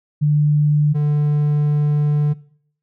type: tone pair in turn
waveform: sine / triangle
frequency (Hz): 148.6 / 147.94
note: D3 / D3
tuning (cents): +21 / +13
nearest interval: unison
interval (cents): 8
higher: first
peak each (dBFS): -12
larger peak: neither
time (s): 0.21-0.94 / 0.94-2.34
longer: second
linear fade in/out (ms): 20
effects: noise-tail reverb RT60 0.6 s tail -20 dB re dry